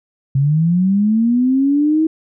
sine linear sweep, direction up, 132.6 to 321.8 Hz, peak -11 dBFS, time 0.35-2.07 s, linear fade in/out 5 ms, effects none

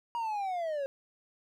triangle linear sweep, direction down, 954 to 535 Hz, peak -29 dBFS, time 0.15-0.86 s, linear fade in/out 0 ms, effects none

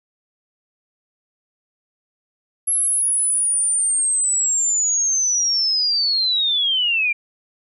sine linear sweep, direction down, 11175 to 2349 Hz, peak -16 dBFS, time 2.67-7.13 s, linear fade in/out 10 ms, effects none

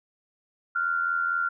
sine tone pair together, 1387.7 / 1472 Hz, F6 / F#6, -11 / -9 cents, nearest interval minor second, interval 102 cents, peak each -24 / -31 dBFS, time 0.75-1.49 s, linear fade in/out 10 ms, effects none

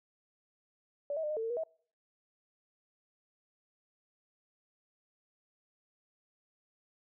sine tone with pitch steps, 575 / 641 / 602 / 613 / 446.6 / 453.6 / 481.1 / 644 Hz, D5 / E5 / D5 / D#5 / A4 / A#4 / B4 / E5, -37 / -49 / +43 / -26 / +26 / -47 / -45 / -41 cents, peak -32 dBFS, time 1.1-1.636 s, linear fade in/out 2 ms, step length 67 ms, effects noise-tail reverb RT60 0.5 s tail -26 dB re dry

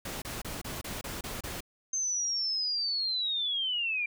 pink noise bursts, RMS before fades -38 dBFS, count 8, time 0.05-1.606 s, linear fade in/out 5 ms, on 170 ms, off 28 ms
sine linear sweep, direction down, 6310 to 2349 Hz, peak -28 dBFS, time 1.93-4.06 s, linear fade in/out 5 ms
effects none

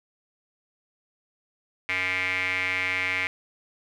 square tone with band-pass filter, 92.5 Hz, F#2, in tune, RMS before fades -27 dBFS, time 1.89-3.27 s, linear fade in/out 0 ms, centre 2200 Hz, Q 7.5, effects none

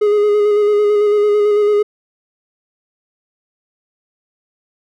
triangle tone with vibrato, 416 Hz, G#4, 3 cents sharp, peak -8 dBFS, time 0.01-1.83 s, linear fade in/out 10 ms, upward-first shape square, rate 9 Hz, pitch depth 19 cents each way, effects none

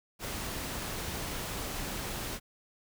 pink noise, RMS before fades -37 dBFS, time 0.19-2.4 s, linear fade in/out 50 ms, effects none

